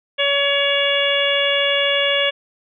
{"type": "harmonic tone", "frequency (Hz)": 564, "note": "C#5", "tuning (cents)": 30, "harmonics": [1, 2, 3, 4, 5, 6], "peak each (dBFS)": [-20, -29, -24, -23, -21, -22], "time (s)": [0.18, 2.31], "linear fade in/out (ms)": 20, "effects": []}